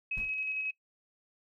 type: tone with tremolo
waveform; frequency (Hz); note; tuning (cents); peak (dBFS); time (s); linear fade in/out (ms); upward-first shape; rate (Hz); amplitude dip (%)
sine; 2553; D#7; +44; -31; 0.11-0.71; 5; square; 11; 25
type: noise with exponential decay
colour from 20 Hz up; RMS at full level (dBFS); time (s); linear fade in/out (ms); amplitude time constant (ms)
brown; -38; 0.17-0.4; 5; 48
effects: noise-tail reverb RT60 0.1 s tail -20 dB re dry